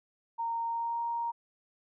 sine tone with pitch glide, 924 to 934.7 Hz, A#5 to A#5, -16 to +4 cents, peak -30 dBFS, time 0.38-1.32 s, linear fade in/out 20 ms, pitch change +20 cents, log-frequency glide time 0.66-1.01 s, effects none

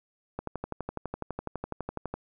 click train, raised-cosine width 1 ms, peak -19 dBFS, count 22, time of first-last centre 0.39-2.14 s, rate 12 Hz, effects none

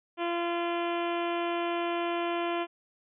harmonic tone with a mistuned harmonic, 343.3 Hz, F4, 30 cents flat, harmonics 1 / 2 / 3 / 4 / 5 / 6 / 7 / 8 / 9 / 10, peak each -31 / -33 / -36 / -41 / -44 / -46 / -42 / -45 / -44 / -51 dBFS, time 0.17-2.67 s, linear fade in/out 50 ms, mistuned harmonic 9, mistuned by -17 cents, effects none

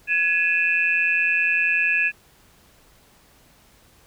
sine tone cluster, 1686 / 2475 / 2645 Hz, G#6 / D#7 / E7, +26 / -10 / +5 cents, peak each -22 dBFS, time 0.07-2.12 s, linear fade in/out 50 ms, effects pink hiss -55 dBFS RMS until 4.06 s

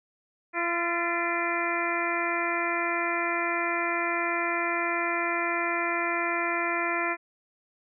harmonic tone with a mistuned harmonic, 341.5 Hz, F4, 39 cents flat, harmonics 1 / 2 / 3 / 4 / 5 / 6 / 7, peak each -33 / -33 / -33 / -33 / -33 / -33 / -33 dBFS, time 0.53-7.17 s, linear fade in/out 50 ms, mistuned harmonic 5, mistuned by +45 cents, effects none

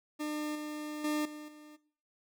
40% pulse tone with level steps, 301.3 Hz, D4, 44 cents sharp, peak -33 / -37 / -29 / -43 / -50 dBFS, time 0.19-1.77 s, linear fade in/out 20 ms, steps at 0.55 / 1.04 / 1.25 / 1.48 s, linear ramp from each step 5 ms, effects noise-tail reverb RT60 0.6 s tail -19 dB re dry

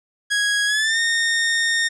sawtooth tone with pitch glide, 1656 to 1837.4 Hz, G#6 to A#6, -5 to -25 cents, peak -14 dBFS, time 0.3-1.89 s, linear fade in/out 20 ms, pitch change +180 cents, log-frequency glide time 0.66-0.99 s, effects resampled to 22050 Hz

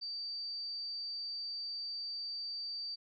sine tone, 4634 Hz, D8, 24 cents flat, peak -38 dBFS, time 0.01-2.96 s, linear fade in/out 20 ms, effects none

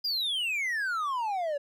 triangle exponential sweep, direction down, 4978 to 557 Hz, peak -26 dBFS, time 0.04-1.58 s, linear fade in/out 10 ms, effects none

